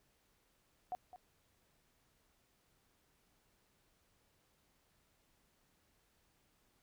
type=tone with echo; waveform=sine; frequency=729 Hz; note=F#5; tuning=26 cents flat; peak=-37 dBFS; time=0.92-0.95 s; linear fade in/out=0 ms; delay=210 ms; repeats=1; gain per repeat=-13 dB; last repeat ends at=1.16 s; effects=pink hiss -75 dBFS RMS until 6.82 s